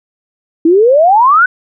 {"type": "exponential sweep", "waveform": "sine", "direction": "up", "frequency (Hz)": [314.4, 1529], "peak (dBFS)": -4, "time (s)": [0.65, 1.46], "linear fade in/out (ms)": 5, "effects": []}